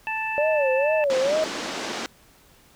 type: harmonic tone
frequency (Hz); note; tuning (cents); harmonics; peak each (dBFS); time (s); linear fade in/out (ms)
880; A5; 0; 1 / 2 / 3; -29 / -32 / -28; 0.07-1.04; 0
type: tone with vibrato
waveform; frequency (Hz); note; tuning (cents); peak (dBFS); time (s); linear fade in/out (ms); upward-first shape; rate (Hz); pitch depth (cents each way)
sine; 572; D5; -46; -19; 0.38-1.44; 0; sine; 2.2; 170
type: band-pass noise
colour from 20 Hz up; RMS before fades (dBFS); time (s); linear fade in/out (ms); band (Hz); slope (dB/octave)
pink; -31; 1.1-2.06; 0; 220 to 6600; 24
effects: pink hiss -55 dBFS RMS until 2.75 s